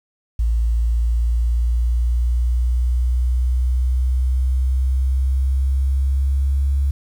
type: exponential sweep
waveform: sine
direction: up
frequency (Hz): 56.7 to 69.3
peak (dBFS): -14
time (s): 0.39-6.91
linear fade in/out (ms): 5
effects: tanh soft clip ceiling -10 dBFS + 8-bit